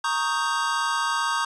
square chord, Eb dominant seventh, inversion second, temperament equal, 932.3 / 1108.7 / 1244.5 / 1568 Hz, Bb5 / Db6 / Eb6 / G6, 0 / 0 / 0 / 0 cents, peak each -29 dBFS, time 0.04-1.45 s, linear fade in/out 5 ms, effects resampled to 22050 Hz

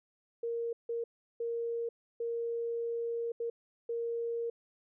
sine tone bursts at uneven times, 466.2 Hz, A#4, in tune, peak -32 dBFS, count 6, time 0.43-0.73 / 0.89-1.04 / 1.4-1.89 / 2.2-3.32 / 3.4-3.5 / 3.89-4.5 s, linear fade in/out 5 ms, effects none

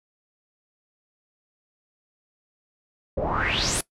pink noise with low-pass filter sweep, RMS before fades -25 dBFS, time 3.17-3.81 s, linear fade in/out 5 ms, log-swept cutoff 470 to 11000 Hz, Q 5.9, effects noise-tail reverb RT60 0.1 s tail -19 dB re dry

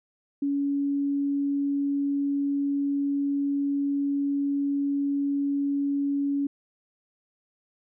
sine tone, 281.7 Hz, C#4, 28 cents sharp, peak -23 dBFS, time 0.42-6.47 s, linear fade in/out 5 ms, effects none

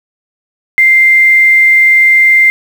sine tone with quantisation, 2093 Hz, C7, in tune, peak -3 dBFS, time 0.78-2.5 s, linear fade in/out 0 ms, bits 5, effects none

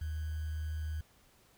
sine tone with sample-and-hold, 77.78 Hz, D#2, in tune, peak -34 dBFS, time 0.01-1.01 s, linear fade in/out 5 ms, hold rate 1575 Hz, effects pink hiss -65 dBFS RMS until 1.57 s

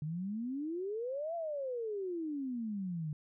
sine exponential two-way sweep, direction up then down, 146.83 to 690 to 146.83 Hz, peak -35 dBFS, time 0.02-3.13 s, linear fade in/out 2 ms, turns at 1.35 s, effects none

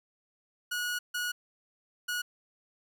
sawtooth tone bursts at uneven times, 1456 Hz, F#6, 28 cents flat, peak -27 dBFS, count 3, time 0.71-0.99 / 1.14-1.32 / 2.08-2.22 s, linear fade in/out 10 ms, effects none

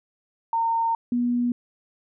sine tone pair in turn, 915 / 242.4 Hz, A#5 / B3, -32 / -32 cents, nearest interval octave + major seventh, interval 2300 cents, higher first, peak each -20 dBFS, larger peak neither, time 0.53-0.95 / 1.12-1.52 s, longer first, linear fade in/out 2 ms, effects none

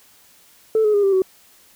sine tone with pitch steps, 440 / 423.3 / 407.2 / 391.8 / 376.9 Hz, A4 / G#4 / G#4 / G4 / F#4, 0 / +33 / -34 / -1 / +32 cents, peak -12 dBFS, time 0.75-1.22 s, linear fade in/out 2 ms, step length 94 ms, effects tanh soft clip ceiling -10 dBFS + white hiss -52 dBFS RMS until 1.75 s

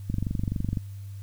click train, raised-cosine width 5 ms, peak -15 dBFS, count 17, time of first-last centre 0.1-0.772 s, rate 23.8 Hz, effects added 99 Hz sine -36 dBFS peak until 1.22 s + white hiss -59 dBFS RMS until 1.22 s

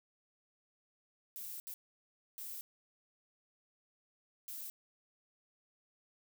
violet noise bursts at uneven times, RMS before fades -45 dBFS, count 4, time 1.36-1.6 / 1.67-1.74 / 2.38-2.61 / 4.48-4.7 s, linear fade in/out 0 ms, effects none

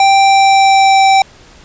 square tone with pitch glide, 784 to 775.9 Hz, G5 to G5, 0 to -18 cents, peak -6 dBFS, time 0-1.22 s, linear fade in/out 2 ms, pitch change -18 cents, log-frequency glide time 0.2-1.09 s, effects pink hiss -41 dBFS RMS until 1.64 s + resampled to 16000 Hz

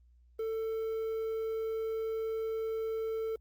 triangle tone with quantisation, 444.9 Hz, A4, 19 cents sharp, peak -30 dBFS, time 0.39-3.36 s, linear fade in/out 5 ms, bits 10, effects added 60 Hz sine -59 dBFS peak until 3.4 s + Opus 24 kbps

